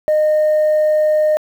sine tone, 613 Hz, D#5, 26 cents flat, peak -9 dBFS, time 0.08-1.37 s, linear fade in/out 0 ms, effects tanh soft clip ceiling -9 dBFS + 7-bit

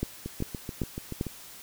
two click trains, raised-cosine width 3 ms, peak -15 / -21 dBFS, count 4 / 8, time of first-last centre 0.03-1.211 / 0.26-1.267 s, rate 2.54 / 6.95 Hz, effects white hiss -47 dBFS RMS until 1.62 s

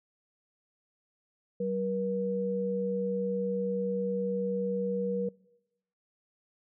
sine tone pair together, 190.37 / 479.7 Hz, F#3 / A#4, +50 / +50 cents, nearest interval octave + major third, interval 1600 cents, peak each -33 / -30 dBFS, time 1.6-5.29 s, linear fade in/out 5 ms, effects noise-tail reverb RT60 1.0 s tail -24 dB re dry

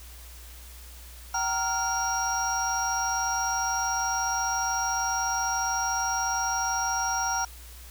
triangle tone cluster, 767 / 933 / 1397 / 5660 Hz, G5 / A#5 / F6 / F8, -38 / +1 / 0 / +22 cents, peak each -29 dBFS, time 1.34-7.45 s, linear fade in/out 5 ms, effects added 60 Hz sine -44 dBFS peak until 7.9 s + white hiss -49 dBFS RMS until 7.9 s

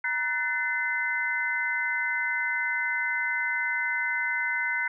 sine tone cluster, 948 / 1500 / 1769 / 2056 Hz, A#5 / F#6 / A6 / C7, +29 / +23 / +9 / -31 cents, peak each -36 / -29 / -36 / -28 dBFS, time 0.04-4.88 s, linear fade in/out 5 ms, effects none

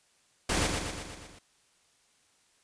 pink noise with echo, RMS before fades -28 dBFS, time 0.49-0.67 s, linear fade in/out 5 ms, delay 120 ms, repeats 6, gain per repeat -4 dB, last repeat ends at 1.39 s, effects white hiss -67 dBFS RMS until 2.63 s + resampled to 22050 Hz

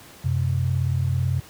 sine tone pair together, 92.07 / 130.2 Hz, F#2 / C3, -8 / -8 cents, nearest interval tritone, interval 600 cents, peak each -22 dBFS, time 0.24-1.4 s, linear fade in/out 10 ms, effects pink hiss -46 dBFS RMS until 1.49 s + high-pass 60 Hz 12 dB/octave

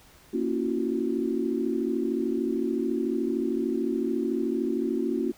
sine chord, F# dominant seventh, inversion first, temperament equal with one note detuned, 233.1 / 277.2 / 336.4 / 370 Hz, A#3 / C#4 / E4 / F#4, 0 / 0 / +35 / 0 cents, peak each -30 dBFS, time 0.33-5.32 s, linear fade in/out 10 ms, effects pink hiss -55 dBFS RMS until 5.37 s

